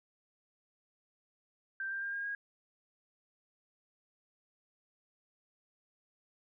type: tone with pitch steps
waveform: sine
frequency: 1569 / 1585.4 / 1602 / 1618.7 / 1635.6 Hz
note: G6 / G6 / G6 / G#6 / G#6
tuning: +1 / +19 / +37 / -45 / -27 cents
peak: -35 dBFS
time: 1.8-2.35 s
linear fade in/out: 2 ms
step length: 110 ms
effects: none